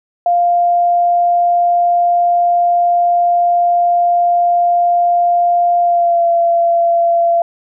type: tone with pitch glide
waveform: sine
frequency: 698.5 to 682.5 Hz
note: F5 to F5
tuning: 0 to -40 cents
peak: -9 dBFS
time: 0.26-7.42 s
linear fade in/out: 2 ms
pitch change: -40 cents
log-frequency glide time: 5.81-6.26 s
effects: none